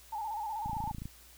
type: tone with vibrato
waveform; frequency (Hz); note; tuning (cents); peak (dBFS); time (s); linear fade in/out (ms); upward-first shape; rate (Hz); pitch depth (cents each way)
sine; 862; A5; -36; -34; 0.12-0.92; 10; square; 16; 64
type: click train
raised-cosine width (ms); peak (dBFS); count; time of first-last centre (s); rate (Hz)
5; -28; 12; 0.66-1.056; 27.8
effects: added 60 Hz sine -59 dBFS peak until 1.37 s + white hiss -57 dBFS RMS until 1.37 s